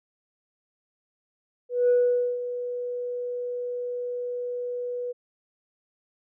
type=tone with ADSR envelope; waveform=sine; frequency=490 Hz; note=B4; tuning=14 cents flat; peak=-15 dBFS; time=1.69-5.13 s; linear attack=200 ms; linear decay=490 ms; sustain=-13 dB; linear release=22 ms; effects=tanh soft clip ceiling -14 dBFS